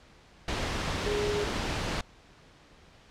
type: tone in noise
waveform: sine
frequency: 414.5 Hz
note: G#4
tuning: 3 cents flat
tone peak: -28 dBFS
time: 1.06-1.44 s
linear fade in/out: 2 ms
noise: pink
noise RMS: -31 dBFS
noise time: 0.48-2.01 s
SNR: 0 dB
effects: pink hiss -56 dBFS RMS until 3.1 s + low-pass 5000 Hz 12 dB/octave